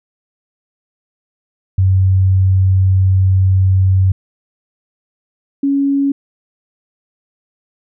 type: tone pair in turn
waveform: sine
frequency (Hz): 94.6 / 278.4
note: F#2 / C#4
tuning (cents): +39 / +8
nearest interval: octave + perfect fifth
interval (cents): 1869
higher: second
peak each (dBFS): -8 / -11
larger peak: first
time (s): 1.78-4.12 / 5.63-6.12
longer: first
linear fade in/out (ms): 5
effects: none